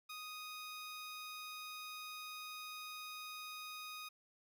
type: tone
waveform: 15% pulse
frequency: 1244.5 Hz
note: D#6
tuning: in tune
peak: -40 dBFS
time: 0.09-4.09 s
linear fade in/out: 10 ms
effects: none